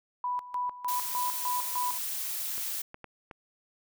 sine tone with tremolo, 987.8 Hz, B5, in tune, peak -28 dBFS, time 0.24-1.98 s, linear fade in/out 2 ms, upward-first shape square, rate 3.3 Hz, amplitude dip 80%
blue noise, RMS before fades -34 dBFS, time 0.88-2.82 s, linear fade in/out 5 ms
clicks, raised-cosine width 0.5 ms, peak -28 dBFS, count 4, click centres 2.58 / 2.944 / 3.043 / 3.312 s
effects none

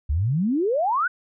sine exponential sweep, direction up, 65.9 to 1552 Hz, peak -19 dBFS, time 0.09-1.08 s, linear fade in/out 10 ms, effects none

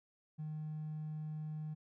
triangle tone with hard clipping, 154.1 Hz, D#3, 16 cents flat, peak -40 dBFS, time 0.38-1.75 s, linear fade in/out 20 ms, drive 4 dB, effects none

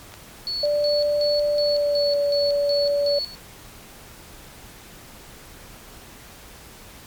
clicks, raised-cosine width 0.2 ms, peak -29 / -21 dBFS, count 2, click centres 0.121 / 0.14 s
sine tone with tremolo, 4414 Hz, C#8, 8 cents flat, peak -24 dBFS, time 0.47-3.35 s, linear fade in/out 0 ms, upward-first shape square, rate 2.7 Hz, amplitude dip 80%
sine tone with pitch glide, 587.3 to 574.2 Hz, D5 to D5, 0 to -39 cents, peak -18 dBFS, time 0.63-3.19 s, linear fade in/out 5 ms, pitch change -39 cents, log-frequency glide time 1.59-2.18 s
effects pink hiss -44 dBFS RMS until 7.06 s + MP3 96 kbps

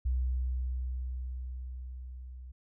sine tone with level ramp, 63.1 Hz, B1, 38 cents sharp, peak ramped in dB -26 to -43 dBFS, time 0.05-2.52 s, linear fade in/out 10 ms, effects none

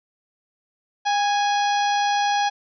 harmonic tone with a mistuned harmonic, 830.6 Hz, G#5, in tune, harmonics 1 / 2 / 3 / 4 / 5 / 6 / 7, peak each -19 / -28 / -33 / -31 / -35 / -36 / -36 dBFS, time 1.05-2.5 s, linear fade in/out 20 ms, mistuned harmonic 1, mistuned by -35 cents, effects none

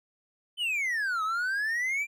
triangle exponential two-way sweep, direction down then up, 3091 to 1258 to 2391 Hz, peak -25 dBFS, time 0.57-2.07 s, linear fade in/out 50 ms, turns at 1.23 s, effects none

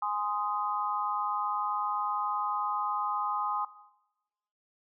sine chord, Ab major, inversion none, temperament just, 830.6 / 1038.3 / 1245.9 Hz, Ab5 / C6 / Eb6, 0 / -14 / +2 cents, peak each -33 dBFS, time 0.02-3.65 s, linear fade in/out 5 ms, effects noise-tail reverb RT60 1.0 s tail -18 dB re dry

